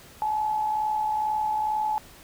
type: tone with amplitude modulation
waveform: sine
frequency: 857 Hz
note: A5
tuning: 46 cents flat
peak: -21 dBFS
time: 0.22-1.98 s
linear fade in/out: 0 ms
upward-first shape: sine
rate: 62.2 Hz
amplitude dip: 45%
effects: pink hiss -49 dBFS RMS until 2.23 s